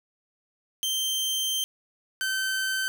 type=tone pair in turn; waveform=sawtooth; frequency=3136 / 1541.1 Hz; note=G7 / G6; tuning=0 / -30 cents; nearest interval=octave; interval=1230 cents; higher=first; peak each=-22 dBFS; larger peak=neither; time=0.83-1.64 / 2.21-2.88 s; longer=first; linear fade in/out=0 ms; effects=none